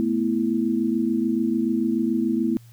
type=chord; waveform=sine; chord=A suspended second; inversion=none; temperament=equal; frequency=220 / 246.9 / 329.6 Hz; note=A3 / B3 / E4; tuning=0 / 0 / 0 cents; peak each=-24 dBFS; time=0-2.57 s; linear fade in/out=0 ms; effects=added 117 Hz sine -45 dBFS peak until 2.72 s + white hiss -58 dBFS RMS until 2.72 s